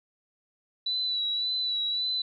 sine tone with vibrato, 3951 Hz, B7, in tune, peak -26 dBFS, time 0.86-2.22 s, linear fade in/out 5 ms, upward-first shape sine, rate 1.8 Hz, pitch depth 33 cents each way, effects none

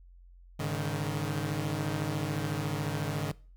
sawtooth chord, Ab suspended fourth, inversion none, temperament equal with one note detuned, 103.83 / 141.59 / 155.56 Hz, Ab2 / Db3 / Eb3, 0 / +37 / 0 cents, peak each -33 / -30 / -30 dBFS, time 0.59-3.32 s, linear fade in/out 10 ms, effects noise-tail reverb RT60 0.4 s tail -22 dB re dry + added 44 Hz sine -51 dBFS peak until 3.56 s

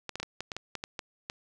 clicks, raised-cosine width 0.2 ms, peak -18 dBFS, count 11, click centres 0.093 / 0.156 / 0.2 / 0.23 / 0.406 / 0.518 / 0.566 / 0.753 / 0.839 / 0.992 / 1.299 s, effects none

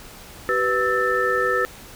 sine tone cluster, 384.6 / 495 / 1308 / 1777 Hz, G4 / B4 / E6 / A6, -33 / +4 / -14 / +17 cents, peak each -26 / -23 / -23 / -23 dBFS, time 0.49-1.65 s, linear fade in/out 0 ms, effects pink hiss -42 dBFS RMS until 1.95 s

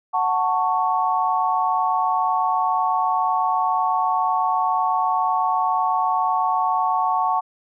sine chord, F# minor, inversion none, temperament just, 740 / 888 / 1110 Hz, F#5 / A5 / C#6, 0 / +16 / +2 cents, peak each -22 dBFS, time 0.13-7.41 s, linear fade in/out 20 ms, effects none

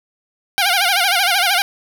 10% pulse tone with vibrato, 750 Hz, F#5, 23 cents sharp, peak -5 dBFS, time 0.58-1.62 s, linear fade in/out 0 ms, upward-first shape sine, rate 13 Hz, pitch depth 140 cents each way, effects none

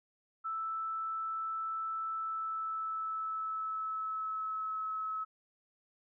sine tone with pitch glide, 1318.5 to 1292.1 Hz, E6 to E6, 0 to -35 cents, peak -34 dBFS, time 0.44-5.25 s, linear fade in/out 20 ms, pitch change -35 cents, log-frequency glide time 2.11-4.86 s, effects none

